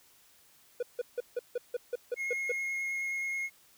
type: tone bursts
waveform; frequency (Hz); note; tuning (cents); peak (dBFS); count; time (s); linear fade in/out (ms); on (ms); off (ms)
triangle; 488.4; B4; -19; -27; 10; 0.8-2.52; 5; 28; 160
type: tone with vibrato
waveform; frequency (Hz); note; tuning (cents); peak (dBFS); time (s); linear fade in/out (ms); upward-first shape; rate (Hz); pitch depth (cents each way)
triangle; 2156; C#7; -49; -30; 2.16-3.5; 50; triangle; 9.4; 10
effects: white hiss -62 dBFS RMS until 3.77 s